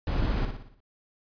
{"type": "noise with echo", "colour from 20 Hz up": "brown", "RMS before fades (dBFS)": -27, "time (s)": [0.07, 0.45], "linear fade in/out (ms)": 2, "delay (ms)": 59, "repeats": 6, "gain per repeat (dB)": -6, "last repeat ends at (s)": 0.804, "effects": ["resampled to 11025 Hz"]}